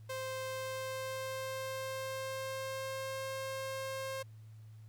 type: tone with pitch glide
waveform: sawtooth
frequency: 523.3 to 532.8 Hz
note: C5 to C5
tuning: 0 to +31 cents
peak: -34 dBFS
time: 0.09-4.23 s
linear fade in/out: 10 ms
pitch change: +31 cents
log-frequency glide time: 0.47-3.24 s
effects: added 109 Hz sine -50 dBFS peak until 4.88 s + pink hiss -71 dBFS RMS until 4.88 s